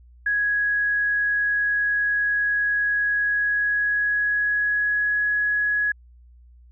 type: tone with pitch glide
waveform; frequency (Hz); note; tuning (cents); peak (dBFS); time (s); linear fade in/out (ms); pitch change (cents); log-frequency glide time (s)
sine; 1665 to 1678.5; G#6 to G#6; +4 to +18; -19; 0.26-5.92; 5; +14; 3.18-5.27
effects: added 60 Hz sine -47 dBFS peak until 6.71 s